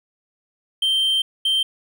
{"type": "tone pair in turn", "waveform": "triangle", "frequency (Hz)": [3136, 3136], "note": ["G7", "G7"], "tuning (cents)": [0, 0], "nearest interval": "unison", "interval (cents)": 0, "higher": "neither", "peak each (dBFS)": -15, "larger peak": "neither", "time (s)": [[0.82, 1.22], [1.45, 1.63]], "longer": "first", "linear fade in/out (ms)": 5, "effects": []}